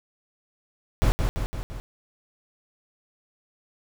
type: noise with echo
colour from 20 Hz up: brown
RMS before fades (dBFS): -19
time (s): 1.02-1.12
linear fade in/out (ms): 0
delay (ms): 170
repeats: 4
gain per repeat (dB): -4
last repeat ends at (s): 1.8
effects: none